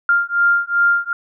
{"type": "beating tone pair", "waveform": "sine", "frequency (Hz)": [1396.9, 1399.5], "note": ["F6", "F6"], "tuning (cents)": [0, 3], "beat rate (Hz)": 2.6, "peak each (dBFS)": -16, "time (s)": [0.09, 1.13], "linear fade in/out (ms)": 2, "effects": []}